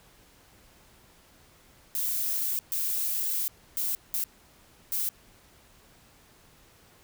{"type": "noise bursts at uneven times", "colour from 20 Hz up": "violet", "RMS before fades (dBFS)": -29, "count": 5, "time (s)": [[1.95, 2.59], [2.72, 3.48], [3.77, 3.95], [4.14, 4.24], [4.92, 5.09]], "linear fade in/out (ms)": 0, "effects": ["pink hiss -58 dBFS RMS until 7.03 s"]}